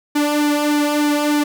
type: tone with flanger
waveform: sawtooth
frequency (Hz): 295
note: D4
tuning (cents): +8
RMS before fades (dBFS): -17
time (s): 0.15-1.44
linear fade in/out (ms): 10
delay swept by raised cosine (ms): 1.5 to 2.9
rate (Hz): 3.3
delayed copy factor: -0.7
effects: none